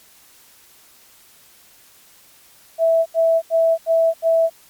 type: tone bursts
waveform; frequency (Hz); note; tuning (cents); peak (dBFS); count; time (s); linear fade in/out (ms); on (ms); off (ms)
sine; 657; E5; -6; -12; 5; 2.78-4.5; 50; 280; 80
effects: white hiss -50 dBFS RMS until 4.69 s + MP3 96 kbps